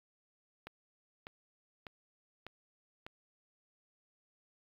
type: click train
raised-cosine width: 0.3 ms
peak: -28 dBFS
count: 5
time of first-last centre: 0.67-3.065 s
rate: 1.67 Hz
effects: low-pass 4000 Hz 12 dB/octave + 9-bit